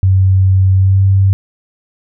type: tone with pitch glide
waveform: sine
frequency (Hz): 94.9 to 96.89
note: F#2 to G2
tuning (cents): +44 to -20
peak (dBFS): -6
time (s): 0.03-1.33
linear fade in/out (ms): 0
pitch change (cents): +36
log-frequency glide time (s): 0.76-1.01
effects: none